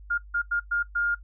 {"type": "tone bursts at uneven times", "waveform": "sine", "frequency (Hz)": 1413, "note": "F6", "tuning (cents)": 20, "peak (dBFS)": -22, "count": 5, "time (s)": [[0.1, 0.18], [0.34, 0.42], [0.51, 0.6], [0.71, 0.83], [0.95, 1.15]], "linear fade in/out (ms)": 10, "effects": ["noise-tail reverb RT60 0.1 s tail -18 dB re dry", "added 50 Hz sine -43 dBFS peak until 1.23 s"]}